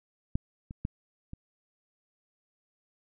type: clicks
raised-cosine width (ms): 5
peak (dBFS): -15 / -28 / -18 / -28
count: 4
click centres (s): 0.355 / 0.709 / 0.851 / 1.334
effects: none